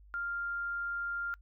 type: tone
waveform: sine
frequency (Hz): 1396.9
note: F6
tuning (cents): 0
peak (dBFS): -33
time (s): 0.14-1.34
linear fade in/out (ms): 0
effects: noise-tail reverb RT60 0.1 s tail -26 dB re dry + added 50 Hz sine -54 dBFS peak until 1.41 s